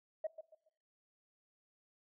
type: tone with echo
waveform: sine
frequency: 631 Hz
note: D#5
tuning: 24 cents sharp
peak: -33 dBFS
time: 0.24-0.27 s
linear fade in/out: 5 ms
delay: 140 ms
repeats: 3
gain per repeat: -12 dB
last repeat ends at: 0.69 s
effects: noise-tail reverb RT60 0.8 s tail -22 dB re dry + tanh soft clip ceiling -30 dBFS